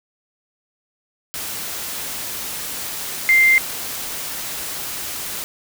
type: tone in noise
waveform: sine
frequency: 2093 Hz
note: C7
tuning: in tune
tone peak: -10 dBFS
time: 3.29-3.58 s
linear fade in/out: 0 ms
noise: white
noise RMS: -28 dBFS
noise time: 1.34-5.44 s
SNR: +15 dB
effects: none

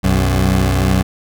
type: tone pair together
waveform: 20% pulse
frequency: 63.42 / 94 Hz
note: B1 / F#2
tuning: +47 / +28 cents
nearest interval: perfect fifth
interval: 681 cents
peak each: -10 dBFS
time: 0.03-1.03 s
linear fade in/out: 20 ms
effects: none

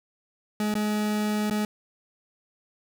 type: tone with dropouts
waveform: 40% pulse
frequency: 211 Hz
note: G#3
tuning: 28 cents sharp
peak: -23 dBFS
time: 0.6-1.65 s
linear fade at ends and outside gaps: 2 ms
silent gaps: 0.741-0.752 / 1.499-1.509 s
effects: none

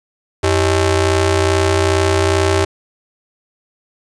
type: ring-modulated tone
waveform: sawtooth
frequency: 239.6 Hz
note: A#3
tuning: 48 cents sharp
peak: -5 dBFS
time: 0.43-2.65 s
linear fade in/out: 10 ms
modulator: 151 Hz
effects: resampled to 22050 Hz

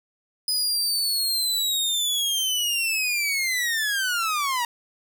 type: linear sweep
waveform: sawtooth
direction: down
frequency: 5020 to 932.3 Hz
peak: -19 dBFS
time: 0.48-4.65 s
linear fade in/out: 2 ms
effects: none

